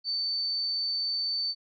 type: tone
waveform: sine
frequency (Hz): 4542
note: C#8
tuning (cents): +41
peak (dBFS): -27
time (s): 0.04-1.55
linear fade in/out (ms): 50
effects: none